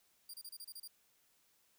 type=tone bursts; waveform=15% pulse; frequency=4778 Hz; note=D8; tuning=29 cents sharp; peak=-40 dBFS; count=8; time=0.29-0.877 s; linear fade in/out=5 ms; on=48 ms; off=29 ms; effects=white hiss -73 dBFS RMS until 1.78 s